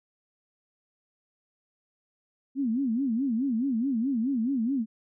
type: tone with vibrato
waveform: sine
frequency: 248.6 Hz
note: B3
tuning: 12 cents sharp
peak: -24 dBFS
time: 2.55-4.86 s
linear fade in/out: 50 ms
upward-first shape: sine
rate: 4.7 Hz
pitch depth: 220 cents each way
effects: none